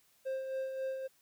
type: tone with tremolo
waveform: triangle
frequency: 529 Hz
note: C5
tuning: 19 cents sharp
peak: -31 dBFS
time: 0.25-1.08 s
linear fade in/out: 20 ms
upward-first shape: sine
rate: 3.7 Hz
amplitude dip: 45%
effects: white hiss -69 dBFS RMS until 1.21 s